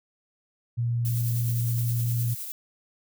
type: tone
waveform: sine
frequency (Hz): 118.5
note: A#2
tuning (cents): +29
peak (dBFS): -23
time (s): 0.77-2.35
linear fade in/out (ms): 20
type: noise with tremolo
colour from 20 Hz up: violet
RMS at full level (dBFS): -34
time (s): 1.05-2.52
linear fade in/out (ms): 0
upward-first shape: sine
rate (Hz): 9.7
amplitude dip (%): 35
effects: none